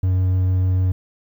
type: tone with vibrato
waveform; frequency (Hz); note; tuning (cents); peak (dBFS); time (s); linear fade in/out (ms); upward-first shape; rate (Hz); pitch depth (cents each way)
triangle; 92.5; F#2; 0; -13; 0.03-0.92; 5; triangle; 6.7; 9
effects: 9-bit

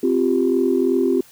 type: chord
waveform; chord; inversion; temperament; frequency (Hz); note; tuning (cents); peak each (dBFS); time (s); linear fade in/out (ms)
sine; C suspended fourth; none; equal; 261.6 / 349.2 / 392; C4 / F4 / G4; 0 / 0 / 0; -19; 0.03-1.21; 5
effects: tanh soft clip ceiling -6 dBFS + white hiss -49 dBFS RMS until 1.31 s

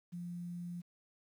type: tone with quantisation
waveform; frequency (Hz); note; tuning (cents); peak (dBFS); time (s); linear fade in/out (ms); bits
sine; 174.61; F3; 0; -40; 0.12-0.82; 20; 11
effects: none

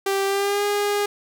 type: tone with pitch glide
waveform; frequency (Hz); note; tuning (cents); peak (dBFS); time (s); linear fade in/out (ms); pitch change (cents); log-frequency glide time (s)
sawtooth; 392 to 409.8; G4 to G#4; 0 to -23; -16; 0.06-1.06; 5; +77; 0.26-0.64
effects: none

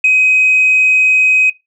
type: tone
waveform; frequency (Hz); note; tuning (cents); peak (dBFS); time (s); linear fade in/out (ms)
sine; 2523; D#7; +23; -5; 0.04-1.5; 5
effects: noise-tail reverb RT60 0.2 s tail -21 dB re dry + tanh soft clip ceiling -3 dBFS

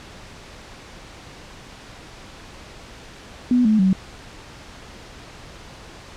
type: tone with pitch steps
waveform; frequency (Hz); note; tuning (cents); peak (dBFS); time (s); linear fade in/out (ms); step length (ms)
sine; 246.9 / 216.2 / 189.29; B3 / A3 / F#3; 0 / -30 / +40; -13; 3.51-3.93; 2; 140
effects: pink hiss -41 dBFS RMS until 6.16 s + low-pass 6000 Hz 12 dB/octave

